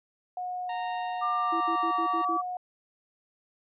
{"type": "tone", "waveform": "sine", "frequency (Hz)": 726, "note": "F#5", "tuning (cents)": -33, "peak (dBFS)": -31, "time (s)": [0.37, 2.57], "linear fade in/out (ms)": 2}
{"type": "tone with tremolo", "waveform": "sawtooth", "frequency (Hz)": 927, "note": "A#5", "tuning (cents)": -10, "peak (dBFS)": -30, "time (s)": [0.69, 2.25], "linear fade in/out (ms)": 5, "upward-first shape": "sine", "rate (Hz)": 1.2, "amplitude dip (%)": 35}
{"type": "tone with pitch glide", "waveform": "sine", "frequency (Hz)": [1190, 1149.5], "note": ["D6", "D6"], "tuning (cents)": [22, -37], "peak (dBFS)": -26, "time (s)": [1.21, 2.42], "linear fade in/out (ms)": 20, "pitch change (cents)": -59, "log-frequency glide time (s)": [1.34, 1.99]}
{"type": "tone bursts", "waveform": "sine", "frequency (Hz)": 332.3, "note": "E4", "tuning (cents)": 14, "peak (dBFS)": -31, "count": 6, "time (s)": [1.52, 2.374], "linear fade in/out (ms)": 10, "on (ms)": 89, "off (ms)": 64}
{"effects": ["resampled to 8000 Hz"]}